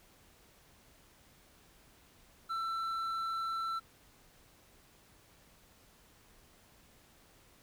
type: tone with hard clipping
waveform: sine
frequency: 1337 Hz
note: E6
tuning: 24 cents sharp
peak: -35 dBFS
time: 2.49-3.8 s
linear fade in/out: 20 ms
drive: 5 dB
effects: pink hiss -63 dBFS RMS until 7.62 s